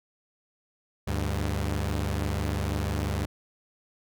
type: tone pair together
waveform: sawtooth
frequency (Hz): 74.18 / 100.2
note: D2 / G2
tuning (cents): +18 / +38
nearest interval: perfect fourth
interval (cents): 520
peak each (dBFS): -25 / -26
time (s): 1.07-3.26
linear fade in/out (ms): 10
effects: none